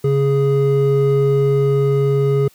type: tone pair together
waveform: triangle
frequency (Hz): 138.59 / 415.3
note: C#3 / G#4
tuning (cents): 0 / 0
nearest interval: octave + perfect fifth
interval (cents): 1900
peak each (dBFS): -13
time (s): 0.04-2.48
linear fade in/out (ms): 5
effects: white hiss -52 dBFS RMS until 2.54 s + high-pass 80 Hz 12 dB/octave